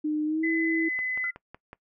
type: tone with pitch glide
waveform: sine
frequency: 304 to 325.8 Hz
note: D#4 to E4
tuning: -40 to -20 cents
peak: -24 dBFS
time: 0.04-0.89 s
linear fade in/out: 10 ms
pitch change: +120 cents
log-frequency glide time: 0.25-0.47 s
type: tone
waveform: sine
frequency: 2018 Hz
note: B6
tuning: 37 cents sharp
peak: -27 dBFS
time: 0.43-1.31 s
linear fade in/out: 10 ms
type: click train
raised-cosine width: 0.5 ms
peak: -27 dBFS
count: 5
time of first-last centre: 0.99-1.731 s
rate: 5.4 Hz
type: tone with exponential decay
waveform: sine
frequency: 1400 Hz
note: F6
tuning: 4 cents sharp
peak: -32 dBFS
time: 1.24-1.36 s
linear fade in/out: 0 ms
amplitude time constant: 24 ms
effects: noise-tail reverb RT60 0.1 s tail -21 dB re dry